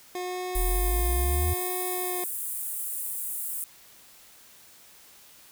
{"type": "tone with vibrato", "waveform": "25% pulse", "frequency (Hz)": 360.4, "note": "F#4", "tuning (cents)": -45, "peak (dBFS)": -27, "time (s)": [0.15, 2.24], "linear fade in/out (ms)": 2, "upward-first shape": "sine", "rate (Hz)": 0.74, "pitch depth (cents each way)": 20}
{"type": "high-pass noise", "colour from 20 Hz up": "pink", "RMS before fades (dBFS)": -33, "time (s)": [0.55, 3.64], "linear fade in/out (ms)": 0, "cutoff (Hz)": 8500, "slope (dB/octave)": 48}
{"type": "exponential sweep", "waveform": "sine", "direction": "up", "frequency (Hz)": [38.89, 83], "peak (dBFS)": -23, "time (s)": [0.55, 1.54], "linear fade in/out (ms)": 10}
{"effects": ["white hiss -53 dBFS RMS until 5.51 s"]}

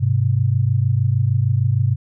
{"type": "tone pair together", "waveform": "sine", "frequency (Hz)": [102.07, 128.6], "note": ["G#2", "C3"], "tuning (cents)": [-30, -30], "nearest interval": "major third", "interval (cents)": 400, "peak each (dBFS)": -17, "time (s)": [0, 1.96], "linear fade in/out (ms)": 20, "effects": []}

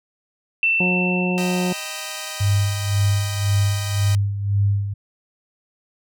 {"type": "tone with exponential decay", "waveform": "sine", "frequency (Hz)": 2677, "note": "E7", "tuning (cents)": 26, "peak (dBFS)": -14, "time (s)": [0.63, 2.89], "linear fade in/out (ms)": 1, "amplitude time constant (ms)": 490}
{"type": "harmonic tone", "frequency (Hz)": 180.9, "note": "F#3", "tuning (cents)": -39, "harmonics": [1, 2, 3, 4, 5], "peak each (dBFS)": [-20, -26, -30, -32, -34], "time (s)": [0.8, 1.73], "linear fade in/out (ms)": 5}
{"type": "chord", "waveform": "5% pulse", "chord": "Eb augmented", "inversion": "none", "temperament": "equal", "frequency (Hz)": [622.3, 784, 987.8], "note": ["Eb5", "G5", "B5"], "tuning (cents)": [0, 0, 0], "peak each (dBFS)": [-20, -22, -23], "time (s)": [1.38, 4.15], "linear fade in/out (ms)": 0}
{"type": "tone with tremolo", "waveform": "sine", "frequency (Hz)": 100.6, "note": "G2", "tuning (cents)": 45, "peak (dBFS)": -14, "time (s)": [2.4, 4.94], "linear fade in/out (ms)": 10, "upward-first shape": "sine", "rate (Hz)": 1.9, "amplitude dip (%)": 65}
{"effects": []}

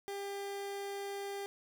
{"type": "tone", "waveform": "30% pulse", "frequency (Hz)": 399.1, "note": "G4", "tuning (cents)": 31, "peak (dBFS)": -36, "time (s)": [0.08, 1.46], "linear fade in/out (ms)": 0, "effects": []}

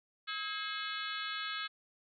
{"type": "harmonic tone with a mistuned harmonic", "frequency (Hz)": 428.4, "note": "A4", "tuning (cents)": -46, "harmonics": [3, 4, 5, 6, 7, 8, 9, 10], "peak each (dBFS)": [-42, -42, -46, -47, -47, -44, -47, -47], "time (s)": [0.27, 1.68], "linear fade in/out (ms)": 20, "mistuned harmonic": 4, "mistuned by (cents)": -83, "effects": []}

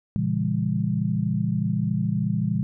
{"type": "chord", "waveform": "sine", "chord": "A# diminished seventh", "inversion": "none", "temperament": "just", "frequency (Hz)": [116.54, 139.85, 167.82, 201.4], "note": ["A#2", "C#3", "E3", "G3"], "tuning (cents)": [0, 16, 31, 47], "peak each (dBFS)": [-27, -29, -26, -26], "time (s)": [0.16, 2.63], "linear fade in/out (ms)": 0, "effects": []}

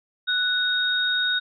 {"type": "tone pair together", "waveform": "sine", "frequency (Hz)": [1481, 3737], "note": ["F#6", "A#7"], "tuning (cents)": [1, 4], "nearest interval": "octave + major third", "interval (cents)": 1603, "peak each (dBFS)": -23, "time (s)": [0.27, 1.4], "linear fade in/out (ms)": 20, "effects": []}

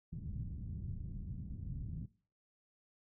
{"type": "low-pass noise", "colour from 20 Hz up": "white", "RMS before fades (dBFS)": -43, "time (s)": [0.12, 2.06], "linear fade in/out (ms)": 10, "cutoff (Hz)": 160, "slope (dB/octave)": 24, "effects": ["noise-tail reverb RT60 0.4 s tail -19 dB re dry"]}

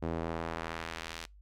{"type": "tone with band-pass filter sweep", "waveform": "sawtooth", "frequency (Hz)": 82.41, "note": "E2", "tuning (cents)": 0, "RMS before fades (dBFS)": -38, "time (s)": [0.02, 1.26], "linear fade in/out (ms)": 10, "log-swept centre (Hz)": [390, 4300], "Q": 0.71, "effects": ["noise-tail reverb RT60 0.2 s tail -26 dB re dry", "added 50 Hz sine -53 dBFS peak until 1.41 s"]}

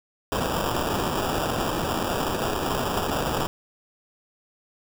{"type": "noise with sample-and-hold", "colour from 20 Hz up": "white", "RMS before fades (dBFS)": -26, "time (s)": [0.32, 3.47], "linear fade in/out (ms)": 0, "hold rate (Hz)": 2100, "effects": []}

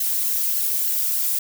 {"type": "noise with flanger", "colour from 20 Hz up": "violet", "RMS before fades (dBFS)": -22, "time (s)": [0, 1.39], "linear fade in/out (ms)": 5, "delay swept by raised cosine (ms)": [0.81, 4.01], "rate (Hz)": 3.4, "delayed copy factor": -0.7, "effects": []}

